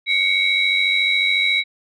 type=tone cluster; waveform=sine; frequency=2179 / 2273 / 3879 Hz; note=C#7 / C#7 / B7; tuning=-30 / +43 / -32 cents; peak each=-19 dBFS; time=0.06-1.64 s; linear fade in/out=50 ms; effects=tanh soft clip ceiling -7 dBFS

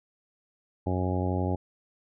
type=harmonic tone; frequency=91.7 Hz; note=F#2; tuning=15 cents flat; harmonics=1 / 2 / 3 / 4 / 5 / 6 / 7 / 8 / 9; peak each=-28 / -33 / -33 / -35 / -39 / -38 / -39 / -42 / -37 dBFS; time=0.86-1.56 s; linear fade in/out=10 ms; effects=none

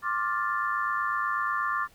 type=chord; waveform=sine; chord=D minor seventh; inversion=third; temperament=equal with one note detuned; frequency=1066.6 / 1174.7 / 1396.9 / 1760 Hz; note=C6 / D6 / F6 / A6; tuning=+33 / 0 / 0 / 0 cents; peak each=-32 / -29 / -33 / -32 dBFS; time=0.02-1.88 s; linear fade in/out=50 ms; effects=pink hiss -59 dBFS RMS until 1.94 s

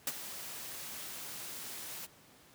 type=noise with ADSR envelope; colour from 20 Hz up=white; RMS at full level=-31 dBFS; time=0.07-2.07 s; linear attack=3 ms; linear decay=37 ms; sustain=-13 dB; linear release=24 ms; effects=pink hiss -60 dBFS RMS until 2.54 s + high-pass 100 Hz 12 dB/octave

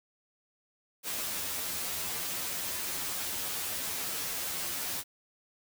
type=noise with comb filter; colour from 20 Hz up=white; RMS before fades=-35 dBFS; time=1.03-5.04 s; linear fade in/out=50 ms; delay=11 ms; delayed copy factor=+0.9; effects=none

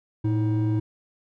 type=tone pair together; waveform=triangle; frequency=112.1 / 317.1 Hz; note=A2 / D#4; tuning=+33 / +33 cents; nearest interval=octave + tritone; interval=1800 cents; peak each=-19 / -23 dBFS; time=0.24-0.8 s; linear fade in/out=10 ms; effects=tanh soft clip ceiling -14 dBFS

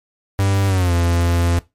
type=tone with pitch glide; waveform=45% pulse; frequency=98 to 85.81 Hz; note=G2 to F2; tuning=0 to -30 cents; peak=-14 dBFS; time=0.39-1.59 s; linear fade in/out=0 ms; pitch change=-230 cents; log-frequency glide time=0.67-0.93 s; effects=noise-tail reverb RT60 0.2 s tail -18 dB re dry + MP3 64 kbps

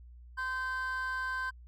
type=tone pair together; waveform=triangle; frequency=1031.4 / 1552 Hz; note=C6 / G6; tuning=-25 / -18 cents; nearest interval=perfect fifth; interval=707 cents; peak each=-34 / -31 dBFS; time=0.37-1.51 s; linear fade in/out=20 ms; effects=tanh soft clip ceiling -27 dBFS + added 60 Hz sine -49 dBFS peak until 1.67 s

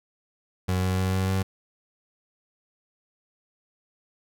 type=tone with pitch steps; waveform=30% pulse; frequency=92.3 / 93.05 / 93.8 / 94.57 / 95.33 Hz; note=F#2 / F#2 / F#2 / F#2 / G2; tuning=-4 / +10 / +24 / +38 / -48 cents; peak=-20 dBFS; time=0.68-1.43 s; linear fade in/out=10 ms; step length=150 ms; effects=none

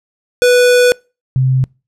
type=tone pair in turn; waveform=square / sine; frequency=492.8 / 130.53 Hz; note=B4 / C3; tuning=-4 / -4 cents; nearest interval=octave + major seventh; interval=2300 cents; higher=first; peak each=-7 / -9 dBFS; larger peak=first; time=0.42-0.92 / 1.36-1.64 s; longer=first; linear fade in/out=0 ms; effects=noise-tail reverb RT60 0.3 s tail -26 dB re dry + low-pass 11000 Hz 12 dB/octave

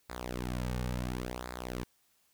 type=tone with flanger; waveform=sawtooth; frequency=61.74 Hz; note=B1; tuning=in tune; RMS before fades=-37 dBFS; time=0.09-1.84 s; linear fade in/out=10 ms; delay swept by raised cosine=0.33 to 3.03 ms; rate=0.71 Hz; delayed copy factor=-0.8; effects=white hiss -71 dBFS RMS until 2.33 s

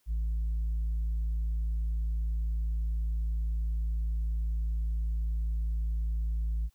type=tone with tanh clipping; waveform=sine; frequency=55 Hz; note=A1; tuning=in tune; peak=-28 dBFS; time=0.06-6.7 s; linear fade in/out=50 ms; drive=1 dB; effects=white hiss -72 dBFS RMS until 6.74 s

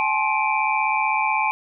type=tone cluster; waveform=sine; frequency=789 / 865 / 1056 / 2338 / 2477 Hz; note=G5 / A5 / C6 / D7 / D#7; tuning=+11 / -30 / +16 / -8 / -8 cents; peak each=-29 / -22 / -25 / -24 / -29 dBFS; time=0-1.51 s; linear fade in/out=0 ms; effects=none

